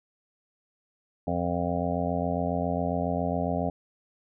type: harmonic tone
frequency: 87.3 Hz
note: F2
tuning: in tune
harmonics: 1 / 2 / 3 / 5 / 6 / 7 / 8 / 9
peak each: -34 / -31 / -32 / -37 / -36 / -33 / -33 / -37 dBFS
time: 1.27-3.7 s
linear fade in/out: 5 ms
effects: none